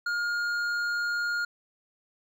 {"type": "tone with hard clipping", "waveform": "sine", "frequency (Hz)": 1419, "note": "F6", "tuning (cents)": 27, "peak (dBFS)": -28, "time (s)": [0.06, 1.45], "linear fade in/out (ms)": 5, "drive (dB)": 7, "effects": []}